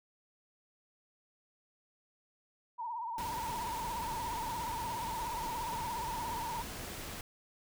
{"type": "tone with vibrato", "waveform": "sine", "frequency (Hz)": 932.3, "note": "A#5", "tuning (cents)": 0, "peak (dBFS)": -36, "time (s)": [2.78, 6.63], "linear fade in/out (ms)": 20, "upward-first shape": "triangle", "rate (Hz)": 17, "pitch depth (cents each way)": 110}
{"type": "noise", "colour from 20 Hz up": "pink", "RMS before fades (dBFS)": -43, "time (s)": [3.18, 7.21], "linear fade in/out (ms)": 2}
{"effects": []}